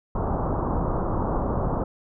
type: low-pass noise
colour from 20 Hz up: pink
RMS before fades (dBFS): -25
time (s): 0.15-1.84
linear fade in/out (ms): 5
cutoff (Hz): 1200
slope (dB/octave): 48
effects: none